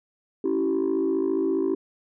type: chord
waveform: sine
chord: C# diminished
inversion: none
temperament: equal with one note detuned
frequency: 277.2 / 329.6 / 384.4 Hz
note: C#4 / E4 / G4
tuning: 0 / 0 / -34 cents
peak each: -26 / -24 / -23 dBFS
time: 0.44-1.75 s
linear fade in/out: 5 ms
effects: tanh soft clip ceiling -17 dBFS